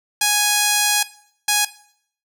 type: tone pair in turn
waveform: 5% pulse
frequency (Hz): 830.6 / 830.6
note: G#5 / G#5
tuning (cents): 0 / 0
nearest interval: unison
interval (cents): 0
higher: neither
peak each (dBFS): -3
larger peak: neither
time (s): 0.21-1.03 / 1.48-1.65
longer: first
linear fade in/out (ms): 5
effects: noise-tail reverb RT60 0.6 s tail -17 dB re dry